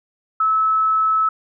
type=tone; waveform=sine; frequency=1300 Hz; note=E6; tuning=24 cents flat; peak=-14 dBFS; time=0.4-1.29 s; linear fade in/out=5 ms; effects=none